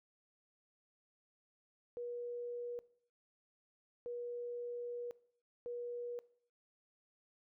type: tone bursts at uneven times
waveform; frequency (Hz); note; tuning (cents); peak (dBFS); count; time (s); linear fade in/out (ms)
sine; 481.6; B4; -44; -40; 3; 1.97-2.79 / 4.06-5.11 / 5.66-6.19; 0
effects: noise-tail reverb RT60 0.6 s tail -21 dB re dry